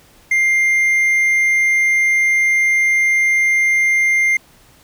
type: tone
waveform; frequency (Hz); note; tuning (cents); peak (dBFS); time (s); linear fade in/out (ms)
triangle; 2100; C7; +6; -10; 0.31-4.37; 5
effects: pink hiss -49 dBFS RMS until 4.83 s